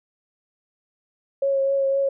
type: tone with vibrato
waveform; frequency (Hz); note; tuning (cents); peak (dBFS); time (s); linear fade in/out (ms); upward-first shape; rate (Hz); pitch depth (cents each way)
sine; 547; C#5; -23; -18; 1.42-2.09; 5; triangle; 3.9; 20
effects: none